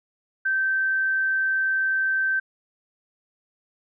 sine tone, 1553 Hz, G6, 17 cents flat, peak -20 dBFS, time 0.45-2.4 s, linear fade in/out 10 ms, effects none

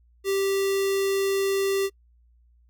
square tone with notch filter, 391.5 Hz, G4, 2 cents flat, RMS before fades -24 dBFS, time 0.24-1.9 s, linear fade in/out 50 ms, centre 950 Hz, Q 1.1, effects noise-tail reverb RT60 0.1 s tail -26 dB re dry + added 59 Hz sine -56 dBFS peak until 2.69 s

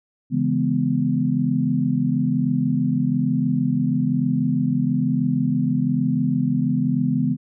sine chord, C# minor seventh, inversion none, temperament equal with one note detuned, 138.59 / 164.81 / 207.7 / 248.8 Hz, C#3 / E3 / G#3 / B3, 0 / 0 / 0 / +13 cents, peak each -24 / -24 / -25 / -21 dBFS, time 0.3-7.37 s, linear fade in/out 50 ms, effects none

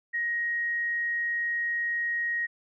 sine tone, 1882 Hz, A#6, 16 cents sharp, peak -26 dBFS, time 0.13-2.47 s, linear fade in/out 20 ms, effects none

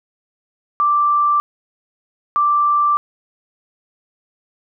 sine tone bursts at uneven times, 1174.7 Hz, D6, in tune, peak -12 dBFS, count 2, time 0.8-1.4 / 2.36-2.97 s, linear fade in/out 0 ms, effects none

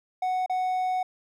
triangle tone with dropouts, 740 Hz, F#5, in tune, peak -22 dBFS, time 0.22-1.03 s, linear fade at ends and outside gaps 5 ms, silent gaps 0.462-0.496 s, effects none

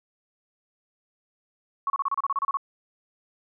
sine tone bursts, 1108.7 Hz, C#6, in tune, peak -22 dBFS, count 12, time 1.87-2.571 s, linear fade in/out 2 ms, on 30 ms, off 31 ms, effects none

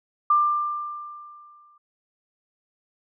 sine tone with exponential decay, 1189 Hz, D6, 21 cents sharp, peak -14 dBFS, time 0.3-1.78 s, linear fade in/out 5 ms, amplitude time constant 320 ms, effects none

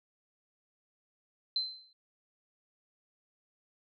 sine tone with exponential decay, 4084 Hz, C8, 43 cents flat, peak -26 dBFS, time 1.56-1.93 s, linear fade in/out 2 ms, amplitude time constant 80 ms, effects none

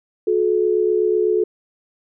sine tone pair together, 362 / 430 Hz, F#4 / A4, -38 / -40 cents, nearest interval minor third, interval 298 cents, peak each -18 / -17 dBFS, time 0.27-1.44 s, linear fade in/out 5 ms, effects none

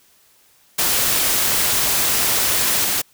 white noise with level steps, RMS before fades -18 / -20 dBFS, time 0.78-3.02 s, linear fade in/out 10 ms, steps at 2.84 s, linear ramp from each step 10 ms, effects white hiss -55 dBFS RMS until 3.13 s

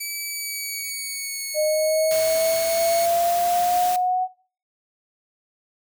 10% pulse tone with pitch glide, 2298 to 2204 Hz, D7 to C#7, -38 to -11 cents, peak -19 dBFS, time 0-3.06 s, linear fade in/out 10 ms, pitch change -73 cents, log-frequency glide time 0.27-1.46 s
sine exponential sweep, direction up, 610 to 743 Hz, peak -18 dBFS, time 1.54-4.28 s, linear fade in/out 50 ms
white noise, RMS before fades -31 dBFS, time 2.11-3.96 s, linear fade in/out 0 ms
effects noise-tail reverb RT60 0.4 s tail -18 dB re dry

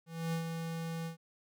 square tone with ADSR envelope, 164.81 Hz, E3, in tune, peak -32 dBFS, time 0.06-1.17 s, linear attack 270 ms, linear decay 100 ms, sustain -5 dB, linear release 110 ms, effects none

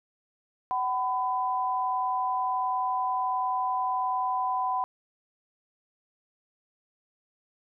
sine tone pair together, 755 / 1003.6 Hz, F#5 / B5, +35 / +28 cents, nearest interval perfect fourth, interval 493 cents, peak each -29 / -27 dBFS, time 0.71-4.84 s, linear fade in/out 0 ms, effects none

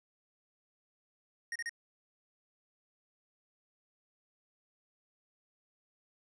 square tone bursts, 1864.7 Hz, A#6, in tune, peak -36 dBFS, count 3, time 1.52-1.694 s, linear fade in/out 2 ms, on 36 ms, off 33 ms, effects resampled to 22050 Hz

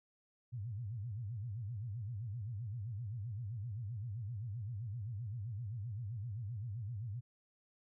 sine tone with vibrato, 110 Hz, A2, in tune, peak -39 dBFS, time 0.52-7.21 s, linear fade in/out 20 ms, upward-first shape sine, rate 7.7 Hz, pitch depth 230 cents each way, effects none

